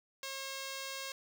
5% pulse tone, 540 Hz, C#5, 45 cents flat, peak -28 dBFS, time 0.23-1.12 s, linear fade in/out 2 ms, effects none

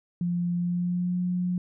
sine tone with pitch glide, 174.61 to 179.42 Hz, F3 to F3, 0 to +47 cents, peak -24 dBFS, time 0.21-1.58 s, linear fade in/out 2 ms, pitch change +47 cents, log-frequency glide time 0.56-1.19 s, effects none

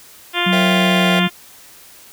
harmonic tone, 350 Hz, F4, 4 cents sharp, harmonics 1 / 2 / 3 / 4 / 5 / 6 / 7 / 8 / 9 / 10, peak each -25 / -25 / -25 / -25 / -25 / -25 / -25 / -25 / -25 / -25 dBFS, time 0.33-1.3 s, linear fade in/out 50 ms
sine tone with pitch glide, 185 to 181.61 Hz, F#3 to F#3, 0 to -32 cents, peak -15 dBFS, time 0.46-1.28 s, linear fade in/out 10 ms, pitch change -32 cents, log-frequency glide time 0.74-1.13 s
square chord, A# diminished seventh, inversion none, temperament equal with one note detuned, 466.2 / 545.5 / 659.3 / 784 Hz, A#4 / C#5 / E5 / G5, 0 / -28 / 0 / 0 cents, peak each -28 / -28 / -23 / -28 dBFS, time 0.52-1.2 s, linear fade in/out 10 ms
effects white hiss -43 dBFS RMS until 2.12 s

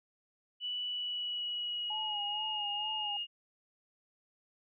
sine tone with pitch glide, 2960 to 2851 Hz, F#7 to F7, 0 to +35 cents, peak -34 dBFS, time 0.6-3.27 s, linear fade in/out 50 ms, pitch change -65 cents, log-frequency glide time 0.86-2.7 s
sine tone with vibrato, 843 Hz, G#5, 26 cents sharp, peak -39 dBFS, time 1.9-3.17 s, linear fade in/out 5 ms, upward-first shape sine, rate 2.2 Hz, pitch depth 61 cents each way
effects none

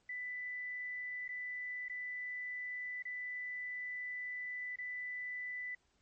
sine tone with dropouts, 1989 Hz, B6, 12 cents sharp, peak -39 dBFS, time 0.09-5.75 s, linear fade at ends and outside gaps 5 ms, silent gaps 1.28-1.289 / 1.884-1.896 / 3.025-3.052 / 4.759-4.785 s, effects pink hiss -75 dBFS RMS until 6.01 s + MP3 32 kbps

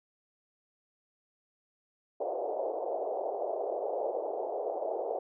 white band-pass noise, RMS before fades -34 dBFS, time 2.2-5.19 s, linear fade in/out 5 ms, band 390 to 740 Hz, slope 48 dB/octave, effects none

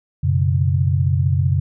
sine chord, F# suspended fourth, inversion none, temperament just, 92.5 / 123.33 / 138.75 Hz, F#2 / B2 / C#3, 0 / -2 / +2 cents, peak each -17 / -22 / -18 dBFS, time 0.23-1.6 s, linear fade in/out 10 ms, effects none

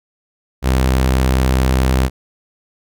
sawtooth tone, 64.7 Hz, C2, 19 cents flat, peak -8 dBFS, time 0.62-2.1 s, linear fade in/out 50 ms, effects none

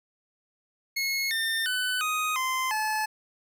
25% pulse tone with pitch steps, 2174 / 1807.1 / 1502.1 / 1248.6 / 1037.9 / 862.8 Hz, C#7 / A6 / F#6 / D#6 / C6 / A5, -34 / +46 / +26 / +6 / -14 / -34 cents, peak -22 dBFS, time 0.96-3.06 s, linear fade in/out 10 ms, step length 350 ms, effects none

